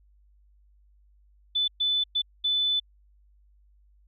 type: tone bursts at uneven times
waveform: sine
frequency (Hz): 3500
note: A7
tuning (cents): -10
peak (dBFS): -22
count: 4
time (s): 1.55-1.68 / 1.8-2.04 / 2.15-2.22 / 2.44-2.8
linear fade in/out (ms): 10
effects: added 50 Hz sine -57 dBFS peak until 4.07 s